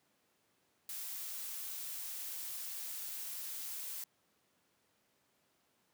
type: noise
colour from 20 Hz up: blue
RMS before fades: -43 dBFS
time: 0.89-4.04 s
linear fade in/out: 2 ms
effects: pink hiss -75 dBFS RMS until 5.93 s + high-pass 150 Hz 12 dB/octave